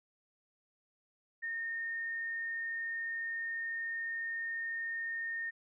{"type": "tone", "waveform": "sine", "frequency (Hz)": 1833, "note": "A#6", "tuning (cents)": -30, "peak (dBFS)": -35, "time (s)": [1.42, 5.51], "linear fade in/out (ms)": 20, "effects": []}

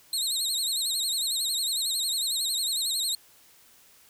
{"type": "tone with vibrato", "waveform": "25% pulse", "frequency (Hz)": 3993, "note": "B7", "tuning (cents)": 18, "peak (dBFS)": -21, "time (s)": [0.13, 3.15], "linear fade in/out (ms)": 2, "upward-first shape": "sine", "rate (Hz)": 11, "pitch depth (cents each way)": 140, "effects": ["white hiss -57 dBFS RMS until 4.09 s"]}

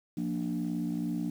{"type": "chord", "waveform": "sine", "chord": "Bb major", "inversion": "second", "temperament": "equal with one note detuned", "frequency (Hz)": [174.61, 233.1, 295.4], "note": ["F3", "Bb3", "D4"], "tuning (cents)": [0, 0, 10], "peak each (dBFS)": -33, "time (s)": [0.17, 1.3], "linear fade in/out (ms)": 5, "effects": ["tanh soft clip ceiling -24 dBFS", "9-bit"]}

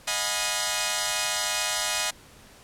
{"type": "chord", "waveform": "5% pulse", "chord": "F half-diminished seventh", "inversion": "third", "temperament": "equal with one note detuned", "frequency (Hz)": [622.3, 716, 830.6, 987.8], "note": ["Eb5", "F5", "Ab5", "Cb6"], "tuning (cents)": [0, 43, 0, 0], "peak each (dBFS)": -19, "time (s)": [0.07, 2.11], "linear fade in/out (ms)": 10, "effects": ["pink hiss -51 dBFS RMS until 2.63 s", "low-pass 12000 Hz 12 dB/octave"]}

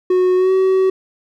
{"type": "tone with pitch glide", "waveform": "triangle", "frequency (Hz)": [366.7, 378.5], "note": ["F#4", "F#4"], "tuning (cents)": [-15, 39], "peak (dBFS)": -9, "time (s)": [0.1, 0.9], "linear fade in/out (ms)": 5, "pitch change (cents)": 54, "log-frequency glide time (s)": [0.36, 0.52], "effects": []}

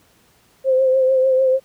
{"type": "tone with vibrato", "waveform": "sine", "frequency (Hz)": 523.3, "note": "C5", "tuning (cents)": 0, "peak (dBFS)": -12, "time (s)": [0.64, 1.6], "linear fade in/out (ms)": 50, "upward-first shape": "triangle", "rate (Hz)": 6.7, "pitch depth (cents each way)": 38, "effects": ["pink hiss -56 dBFS RMS until 1.64 s", "high-pass 60 Hz 12 dB/octave"]}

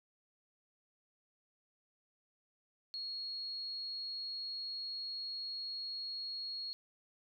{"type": "tone", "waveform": "sine", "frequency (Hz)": 4308, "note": "C8", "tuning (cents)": 50, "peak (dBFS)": -39, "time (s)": [2.94, 6.73], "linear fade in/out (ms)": 0, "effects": []}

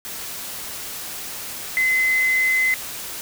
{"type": "tone in noise", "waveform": "sine", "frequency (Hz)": 2044, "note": "C7", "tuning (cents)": -41, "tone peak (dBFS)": -16, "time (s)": [1.77, 2.74], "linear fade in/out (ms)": 0, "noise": "white", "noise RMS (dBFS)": -32, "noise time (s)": [0.05, 3.21], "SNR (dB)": 13, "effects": []}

